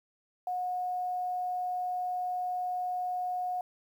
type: tone with quantisation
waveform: sine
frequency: 726 Hz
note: F#5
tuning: 33 cents flat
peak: -30 dBFS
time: 0.47-3.61 s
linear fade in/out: 2 ms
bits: 10
effects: none